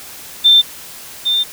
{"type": "tone pair in turn", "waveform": "sine", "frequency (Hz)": [3570, 3597], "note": ["A7", "A7"], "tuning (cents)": [24, 37], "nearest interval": "unison", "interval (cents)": 13, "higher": "second", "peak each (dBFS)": [-5, -12], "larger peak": "first", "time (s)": [[0.44, 0.62], [1.25, 1.44]], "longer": "second", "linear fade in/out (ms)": 20, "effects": ["white hiss -34 dBFS RMS until 1.52 s"]}